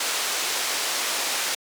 white low-pass noise, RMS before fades -26 dBFS, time 0-1.55 s, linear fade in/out 5 ms, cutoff 7200 Hz, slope 12 dB/octave, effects high-pass 400 Hz 12 dB/octave

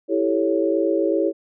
sine chord, A dominant seventh, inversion second, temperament equal, 329.6 / 392 / 440 / 554.4 Hz, E4 / G4 / A4 / C#5, 0 / 0 / 0 / 0 cents, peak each -21 / -23 / -25 / -23 dBFS, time 0.08-1.33 s, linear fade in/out 50 ms, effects none

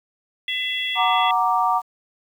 harmonic tone, 672 Hz, E5, 33 cents sharp, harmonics 3 / 4 / 5, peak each -27 / -29 / -25 dBFS, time 0.48-1.31 s, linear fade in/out 2 ms
sine chord, Gb augmented, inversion none, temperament equal, 740 / 932.3 / 1174.7 Hz, Gb5 / Bb5 / D6, 0 / 0 / 0 cents, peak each -21 dBFS, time 0.95-1.82 s, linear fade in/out 50 ms
effects 8-bit

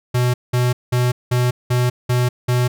square tone bursts, 123.8 Hz, B2, 5 cents sharp, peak -15 dBFS, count 7, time 0.14-2.68 s, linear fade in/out 10 ms, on 200 ms, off 190 ms, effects none

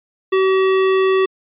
square tone, 380.8 Hz, F#4, 50 cents sharp, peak -13 dBFS, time 0.32-1.26 s, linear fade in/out 10 ms, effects resampled to 8000 Hz

